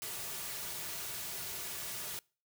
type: noise with comb filter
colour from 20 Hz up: white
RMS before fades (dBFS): -41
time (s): 0.02-2.19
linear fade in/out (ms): 0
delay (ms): 3.8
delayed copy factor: -0.55
effects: noise-tail reverb RT60 0.4 s tail -26 dB re dry

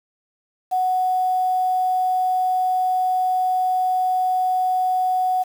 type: tone with quantisation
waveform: sine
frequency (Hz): 740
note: F#5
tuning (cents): 0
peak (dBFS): -17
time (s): 0.71-5.44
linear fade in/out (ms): 20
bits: 7
effects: none

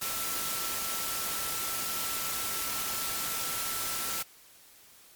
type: tone in noise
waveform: sine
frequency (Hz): 1336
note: E6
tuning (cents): +23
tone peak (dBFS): -41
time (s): 0.01-4.23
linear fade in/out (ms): 10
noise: white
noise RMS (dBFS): -33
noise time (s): 0.01-4.23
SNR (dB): -11
effects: white hiss -56 dBFS RMS until 5.15 s + MP3 96 kbps

